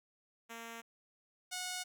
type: tone pair in turn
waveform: 5% pulse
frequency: 230 / 730.2 Hz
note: A#3 / F#5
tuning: -23 / -23 cents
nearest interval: octave + minor sixth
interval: 2000 cents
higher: second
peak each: -34 / -27 dBFS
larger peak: second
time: 0.49-0.82 / 1.51-1.84 s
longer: neither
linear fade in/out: 20 ms
effects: none